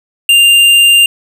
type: tone with hard clipping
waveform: sine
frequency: 2794 Hz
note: F7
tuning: in tune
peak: -5 dBFS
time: 0.29-1.06 s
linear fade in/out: 2 ms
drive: 10 dB
effects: none